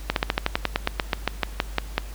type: slowing click train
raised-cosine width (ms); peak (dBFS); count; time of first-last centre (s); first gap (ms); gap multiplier
0.3; -4; 17; 0.1-1.98; 62; 1.08
effects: added 50 Hz sine -33 dBFS peak until 2.14 s + pink hiss -45 dBFS RMS until 2.14 s